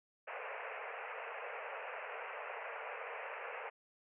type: band-pass noise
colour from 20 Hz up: pink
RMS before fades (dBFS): -45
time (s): 0.27-3.7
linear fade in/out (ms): 10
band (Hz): 440 to 2700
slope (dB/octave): 96
effects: none